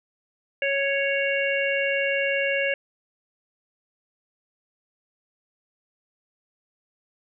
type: harmonic tone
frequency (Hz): 554.4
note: C#5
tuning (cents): 0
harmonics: 1 / 3 / 4 / 5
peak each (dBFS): -25 / -28 / -28 / -28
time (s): 0.62-2.74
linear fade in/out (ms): 2
effects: none